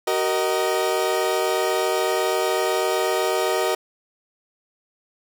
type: chord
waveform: 30% pulse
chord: D# minor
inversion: first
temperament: equal with one note detuned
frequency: 378.2 / 466.2 / 622.3 Hz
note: F#4 / A#4 / D#5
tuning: +38 / 0 / 0 cents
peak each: -21 / -22 / -22 dBFS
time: 0.07-3.75 s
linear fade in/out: 5 ms
effects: none